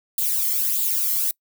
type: noise with flanger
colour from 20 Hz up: violet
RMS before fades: -22 dBFS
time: 0.18-1.31 s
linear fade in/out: 2 ms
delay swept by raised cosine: 0.25 to 0.96 ms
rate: 1.6 Hz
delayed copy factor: +0.65
effects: noise-tail reverb RT60 0.1 s tail -25 dB re dry